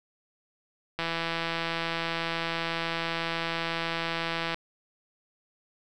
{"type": "click train", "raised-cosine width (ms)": 0.3, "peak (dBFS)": -14, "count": 591, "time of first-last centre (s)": [0.99, 4.544], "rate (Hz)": 166, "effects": []}